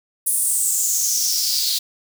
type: noise with high-pass filter sweep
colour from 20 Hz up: white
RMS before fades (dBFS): -20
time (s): 0.26-1.79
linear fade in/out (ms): 10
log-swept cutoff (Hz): 10000 to 4100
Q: 5.2
effects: none